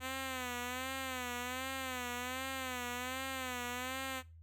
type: tone with vibrato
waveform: 5% pulse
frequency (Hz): 254.8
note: C4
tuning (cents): -46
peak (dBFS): -27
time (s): 0-4.23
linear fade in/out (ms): 50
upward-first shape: sine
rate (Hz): 1.3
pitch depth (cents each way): 78
effects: noise-tail reverb RT60 0.3 s tail -21 dB re dry + added 82 Hz sine -53 dBFS peak until 4.42 s